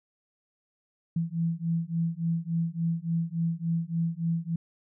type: beating tone pair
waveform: sine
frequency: 164.8 / 168.3 Hz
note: E3 / E3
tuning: 0 / +36 cents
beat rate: 3.5 Hz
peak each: -29 dBFS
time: 1.16-4.56 s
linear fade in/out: 5 ms
effects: none